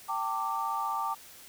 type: chord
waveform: sine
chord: G suspended second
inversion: none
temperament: equal with one note detuned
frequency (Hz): 784 / 899.5 / 1174.7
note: G5 / A5 / D6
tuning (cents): 0 / +38 / 0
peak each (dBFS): -36 / -33 / -32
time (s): 0.08-1.15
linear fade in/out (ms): 20
effects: white hiss -51 dBFS RMS until 1.48 s